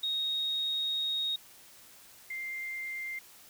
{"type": "tone pair in turn", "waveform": "sine", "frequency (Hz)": [3750, 2097], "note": ["A#7", "C7"], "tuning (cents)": [10, 3], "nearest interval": "minor seventh", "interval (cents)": 1007, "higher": "first", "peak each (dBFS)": [-29, -35], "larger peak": "first", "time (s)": [[0.03, 1.36], [2.3, 3.19]], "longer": "first", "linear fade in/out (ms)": 5, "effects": ["white hiss -55 dBFS RMS until 3.49 s"]}